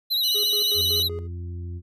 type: tone with vibrato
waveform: square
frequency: 3951 Hz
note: B7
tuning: in tune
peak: -21 dBFS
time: 0.1-1.09 s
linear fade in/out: 20 ms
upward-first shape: sine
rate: 14 Hz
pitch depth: 69 cents each way
type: tone with pitch glide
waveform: sawtooth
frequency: 2960 to 2979 Hz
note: F#7 to F#7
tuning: 0 to +11 cents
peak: -24 dBFS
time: 0.23-1.03 s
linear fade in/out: 10 ms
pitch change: +11 cents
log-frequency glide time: 0.4-0.89 s
type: tone with tremolo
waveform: triangle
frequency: 415.3 Hz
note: G#4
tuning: in tune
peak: -28 dBFS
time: 0.34-1.28 s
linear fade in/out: 20 ms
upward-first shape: square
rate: 5.3 Hz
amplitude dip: 75%
type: harmonic tone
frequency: 87.31 Hz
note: F2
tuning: in tune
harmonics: 1 / 2 / 3 / 4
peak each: -30 / -45 / -48 / -46 dBFS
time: 0.74-1.82 s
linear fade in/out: 50 ms
effects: none